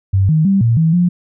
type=tone with pitch steps; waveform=sine; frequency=96.7 / 156.8 / 195.5 / 115.9 / 161.8 / 176.5 Hz; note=G2 / D#3 / G3 / A#2 / E3 / F3; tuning=-23 / +14 / -4 / -10 / -32 / +19 cents; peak=-9 dBFS; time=0.13-1.09 s; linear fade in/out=10 ms; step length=160 ms; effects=none